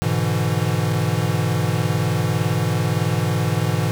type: chord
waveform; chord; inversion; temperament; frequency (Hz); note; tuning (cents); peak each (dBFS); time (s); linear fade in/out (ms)
square; E dominant seventh; first; equal; 103.83 / 123.47 / 146.83 / 164.81; G#2 / B2 / D3 / E3; 0 / 0 / 0 / 0; -24 / -24 / -26 / -24; 0.02-3.91; 0
effects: none